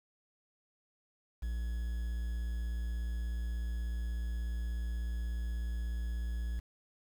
triangle tone with quantisation, 58.27 Hz, A#1, in tune, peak -31 dBFS, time 1.42-6.6 s, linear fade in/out 10 ms, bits 9, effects none

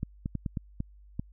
clicks, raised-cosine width 5 ms, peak -19 dBFS, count 7, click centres 0.031 / 0.259 / 0.353 / 0.462 / 0.572 / 0.804 / 1.195 s, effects added 50 Hz sine -51 dBFS peak until 1.32 s

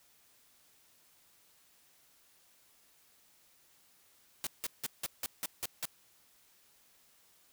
white noise bursts, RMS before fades -36 dBFS, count 8, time 4.44-5.854 s, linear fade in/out 0 ms, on 28 ms, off 170 ms, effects white hiss -66 dBFS RMS until 7.52 s

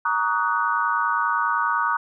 sine chord, D# minor seventh, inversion second, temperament equal with one note detuned, 932.3 / 1134.6 / 1244.5 / 1480 Hz, A#5 / C#6 / D#6 / F#6, 0 / +40 / 0 / 0 cents, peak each -25 dBFS, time 0.05-1.97 s, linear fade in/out 5 ms, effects none

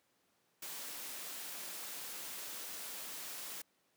white noise, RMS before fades -45 dBFS, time 0.62-3.62 s, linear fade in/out 5 ms, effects pink hiss -75 dBFS RMS until 3.96 s + high-pass 200 Hz 12 dB/octave

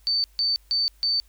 sine tone bursts, 4557 Hz, C#8, 47 cents sharp, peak -20 dBFS, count 4, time 0.07-1.2 s, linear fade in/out 0 ms, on 170 ms, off 150 ms, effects added 50 Hz sine -53 dBFS peak until 1.28 s + white hiss -62 dBFS RMS until 1.28 s

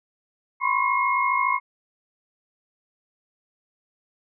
sine tone cluster, 994 / 1047 / 1101 / 2153 Hz, B5 / C6 / C#6 / C7, +11 / +1 / -12 / +49 cents, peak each -25 dBFS, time 0.6-1.6 s, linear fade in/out 50 ms, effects none

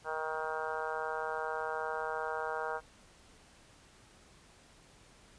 harmonic tone, 157.5 Hz, D#3, 21 cents sharp, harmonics 3 / 4 / 5 / 6 / 7 / 8 / 9 / 10, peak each -40 / -42 / -41 / -41 / -45 / -45 / -42 / -45 dBFS, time 0.04-2.81 s, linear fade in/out 50 ms, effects pink hiss -60 dBFS RMS until 5.38 s + resampled to 22050 Hz

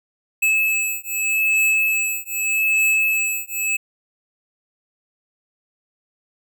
square beating tone pair, 2600 / 2600.82 Hz, E7 / E7, -24 / -24 cents, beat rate 0.82 Hz, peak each -21 dBFS, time 0.42-3.77 s, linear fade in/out 10 ms, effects none

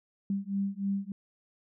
sine beating tone pair, 196 / 199.3 Hz, G3 / G3, 0 / +29 cents, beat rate 3.3 Hz, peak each -32 / -32 dBFS, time 0.3-1.12 s, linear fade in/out 2 ms, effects none

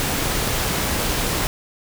pink noise, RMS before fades -22 dBFS, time 0-1.47 s, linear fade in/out 0 ms, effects none

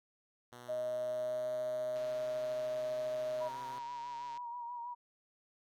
5% pulse tone with pitch glide, 121.8 to 127.34 Hz, B2 to C3, -24 to -47 cents, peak -39 dBFS, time 0.52-3.79 s, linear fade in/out 5 ms, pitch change +77 cents, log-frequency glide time 1.08-1.5 s
sine tone, 622.3 Hz, D#5, in tune, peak -34 dBFS, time 0.68-3.49 s, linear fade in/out 20 ms
click train, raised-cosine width 0.2 ms, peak -38 dBFS, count 339, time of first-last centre 1.96-4.374 s, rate 140 Hz
sine tone with vibrato, 957 Hz, A#5, 45 cents sharp, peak -40 dBFS, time 3.4-4.95 s, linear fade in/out 20 ms, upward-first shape sine, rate 6.2 Hz, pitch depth 41 cents each way
effects none

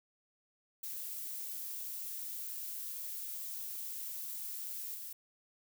violet noise with level steps, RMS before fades -42 / -45 dBFS, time 0.83-5.13 s, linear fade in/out 5 ms, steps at 4.95 s, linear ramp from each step 2 ms, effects none

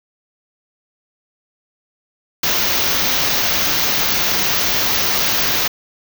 white band-stop noise, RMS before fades -17 dBFS, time 2.43-5.68 s, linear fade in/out 5 ms, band 6600 to 14000 Hz, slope 96 dB/octave, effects none

